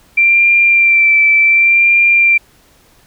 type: tone with vibrato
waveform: sine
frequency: 2356 Hz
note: D7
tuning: 5 cents sharp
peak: -6 dBFS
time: 0.17-2.38 s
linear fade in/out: 10 ms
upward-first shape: sine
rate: 0.68 Hz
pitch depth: 24 cents each way
effects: pink hiss -49 dBFS RMS until 3.06 s